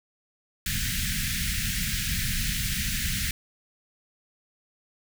pink band-stop noise, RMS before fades -28 dBFS, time 0.66-3.31 s, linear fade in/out 2 ms, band 220 to 1600 Hz, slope 48 dB/octave, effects none

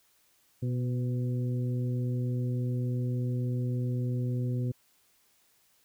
harmonic tone with a mistuned harmonic, 123.47 Hz, B2, in tune, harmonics 1 / 2 / 3 / 4, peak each -28 / -36 / -42 / -45 dBFS, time 0.62-4.72 s, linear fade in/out 10 ms, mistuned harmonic 4, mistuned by +24 cents, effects white hiss -67 dBFS RMS until 5.84 s

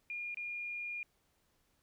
sine tone with dropouts, 2420 Hz, D#7, 49 cents flat, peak -38 dBFS, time 0.1-1.03 s, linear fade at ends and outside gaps 1 ms, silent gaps 0.345-0.371 s, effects pink hiss -75 dBFS RMS until 1.82 s

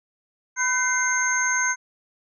sine tone cluster, 1001 / 1523 / 2086 / 6380 Hz, B5 / F#6 / C7 / G8, +23 / +50 / -6 / +30 cents, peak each -28 / -24 / -27 / -24 dBFS, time 0.56-1.76 s, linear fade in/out 50 ms, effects none

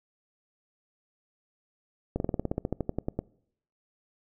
slowing click train, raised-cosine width 2 ms, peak -15 dBFS, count 16, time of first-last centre 2.16-3.19 s, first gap 41 ms, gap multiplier 1.07, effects noise-tail reverb RT60 0.7 s tail -24 dB re dry

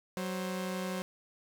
sawtooth tone pair together, 187.03 / 529 Hz, F#3 / C5, +19 / +19 cents, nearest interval octave + tritone, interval 1800 cents, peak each -31 / -36 dBFS, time 0.17-1.02 s, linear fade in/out 0 ms, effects none

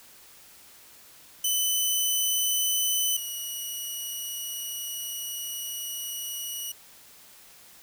10% pulse tone pair in turn, 3013 / 2917 Hz, F#7 / F#7, +31 / -25 cents, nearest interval minor second, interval 56 cents, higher first, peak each -15 / -24 dBFS, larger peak first, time 1.44-3.17 / 3.17-6.72 s, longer second, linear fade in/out 5 ms, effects white hiss -52 dBFS RMS until 7.82 s

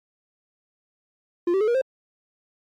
triangle tone with pitch steps, 347.9 / 386 / 428.3 / 475.2 / 527.3 Hz, F4 / G4 / A4 / A#4 / C5, -7 / -27 / -47 / +33 / +13 cents, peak -16 dBFS, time 1.47-1.815 s, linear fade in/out 5 ms, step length 69 ms, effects MP3 64 kbps

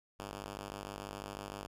5% pulse ring-modulated tone, 100 Hz, G2, 35 cents sharp, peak -28 dBFS, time 0.19-1.67 s, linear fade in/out 5 ms, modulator 26.9 Hz, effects resampled to 32000 Hz

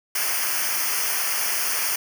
white noise with comb filter, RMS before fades -24 dBFS, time 0.15-1.96 s, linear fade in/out 5 ms, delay 0.26 ms, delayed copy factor -0.95, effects none

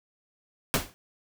pink noise with exponential decay, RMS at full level -21 dBFS, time 0.74-0.94 s, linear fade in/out 0 ms, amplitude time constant 42 ms, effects none

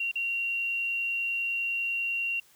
sine tone with dropouts, 2755 Hz, F7, 24 cents flat, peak -27 dBFS, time 0-2.4 s, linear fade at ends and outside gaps 5 ms, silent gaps 0.115-0.155 s, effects white hiss -60 dBFS RMS until 2.55 s

